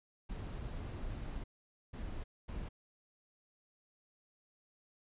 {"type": "noise bursts at uneven times", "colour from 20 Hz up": "brown", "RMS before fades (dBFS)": -42, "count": 3, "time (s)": [[0.29, 1.44], [1.93, 2.24], [2.48, 2.69]], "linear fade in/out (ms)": 10, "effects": ["resampled to 8000 Hz"]}